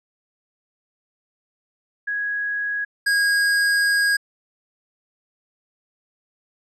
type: tone pair in turn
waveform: sine / square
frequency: 1661.2 / 1637.4 Hz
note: G#6 / G#6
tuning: 0 / -25 cents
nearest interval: unison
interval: 25 cents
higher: first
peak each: -22 / -17 dBFS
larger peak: second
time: 2.07-2.85 / 3.06-4.17 s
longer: second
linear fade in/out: 10 ms
effects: low-pass 10000 Hz 12 dB/octave